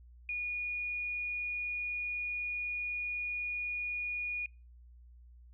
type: tone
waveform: sine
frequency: 2448 Hz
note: D#7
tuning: 29 cents flat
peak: -33 dBFS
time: 0.29-4.46 s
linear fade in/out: 2 ms
effects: noise-tail reverb RT60 0.3 s tail -26 dB re dry + added 60 Hz sine -53 dBFS peak until 5.53 s